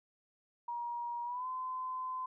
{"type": "tone with pitch glide", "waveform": "sine", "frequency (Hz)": [951, 1025.2], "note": ["A#5", "C6"], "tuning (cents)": [34, -36], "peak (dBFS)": -36, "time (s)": [0.68, 2.26], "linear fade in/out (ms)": 5, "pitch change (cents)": 130, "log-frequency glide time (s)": [1.24, 1.47], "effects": []}